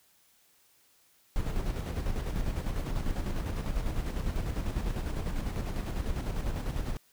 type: noise with tremolo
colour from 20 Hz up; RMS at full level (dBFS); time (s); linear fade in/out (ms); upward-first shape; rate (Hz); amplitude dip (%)
brown; -30; 1.36-6.97; 0; square; 10; 45
effects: white hiss -65 dBFS RMS until 7.12 s